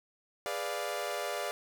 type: chord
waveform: sawtooth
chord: G# diminished seventh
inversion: none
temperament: equal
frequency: 415.3 / 493.9 / 587.3 / 698.5 Hz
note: G#4 / B4 / D5 / F5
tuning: 0 / 0 / 0 / 0 cents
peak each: -37 / -37 / -33 / -35 dBFS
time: 0.46-1.51 s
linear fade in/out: 0 ms
effects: none